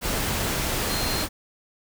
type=tone in noise; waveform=sine; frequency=4186 Hz; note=C8; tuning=in tune; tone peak=-31 dBFS; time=0.87-1.26 s; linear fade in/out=50 ms; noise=pink; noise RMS=-26 dBFS; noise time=0.01-1.29 s; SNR=-8 dB; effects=none